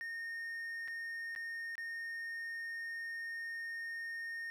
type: tone with dropouts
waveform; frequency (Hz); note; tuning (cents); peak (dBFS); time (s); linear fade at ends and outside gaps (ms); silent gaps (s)
triangle; 1839; A#6; -24; -38; 0.01-4.5; 0; 0.877-0.882 / 1.351-1.361 / 1.754-1.78
effects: none